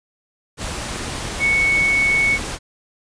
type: tone in noise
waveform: sine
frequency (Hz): 2217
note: C#7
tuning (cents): 0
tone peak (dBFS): -14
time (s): 1.39-2.39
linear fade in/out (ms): 50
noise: pink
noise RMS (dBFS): -27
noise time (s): 0.57-2.59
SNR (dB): +10
effects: resampled to 22050 Hz